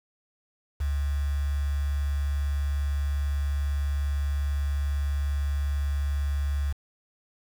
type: tone with quantisation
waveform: sine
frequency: 71.2 Hz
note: C#2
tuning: 47 cents sharp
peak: -24 dBFS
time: 0.8-6.73 s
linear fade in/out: 10 ms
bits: 7
effects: none